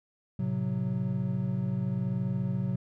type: chord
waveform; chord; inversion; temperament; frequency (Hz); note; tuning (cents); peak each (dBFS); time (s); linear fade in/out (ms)
triangle; F# diminished; first; equal; 110 / 130.81 / 185; A2 / C3 / F#3; 0 / 0 / 0; -33 / -29 / -29; 0.39-2.76; 5
effects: none